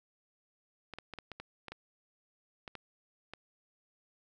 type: clicks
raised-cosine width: 0.3 ms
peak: -27 dBFS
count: 11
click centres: 0.937 / 0.986 / 1.137 / 1.187 / 1.317 / 1.4 / 1.683 / 1.72 / 2.678 / 2.753 / 3.336 s
effects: none